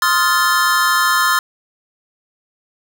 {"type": "chord", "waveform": "square", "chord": "F dominant seventh", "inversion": "second", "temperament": "just", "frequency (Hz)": [1047.7, 1257.2, 1396.9, 1746.1], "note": ["C6", "Eb6", "F6", "A6"], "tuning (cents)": [2, 18, 0, -14], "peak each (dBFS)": -19, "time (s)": [0.02, 1.39], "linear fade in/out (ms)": 2, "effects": []}